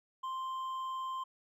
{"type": "tone with hard clipping", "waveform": "sine", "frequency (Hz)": 1046.5, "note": "C6", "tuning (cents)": 0, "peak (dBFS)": -37, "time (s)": [0.23, 1.24], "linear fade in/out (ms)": 10, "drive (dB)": 4, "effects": []}